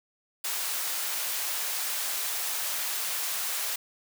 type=high-pass noise; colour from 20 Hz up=white; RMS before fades=-31 dBFS; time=0.44-3.76 s; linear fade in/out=5 ms; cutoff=650 Hz; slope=12 dB/octave; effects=none